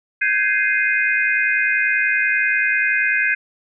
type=chord; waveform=sine; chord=Ab major seventh; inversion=third; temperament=equal with one note detuned; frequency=1550.9 / 1661.2 / 2093 / 2489 Hz; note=G6 / Ab6 / C7 / Eb7; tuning=-19 / 0 / 0 / 0 cents; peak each=-21 dBFS; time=0.21-3.35 s; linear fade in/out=10 ms; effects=none